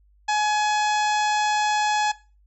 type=harmonic tone; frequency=844 Hz; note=G#5; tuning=28 cents sharp; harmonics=1 / 2 / 3 / 4 / 5 / 6 / 7 / 8 / 9; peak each=-21 / -27 / -31 / -33 / -35 / -37 / -38 / -39 / -40 dBFS; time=0.28-2.12 s; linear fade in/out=10 ms; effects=noise-tail reverb RT60 0.3 s tail -17 dB re dry + added 50 Hz sine -55 dBFS peak until 2.46 s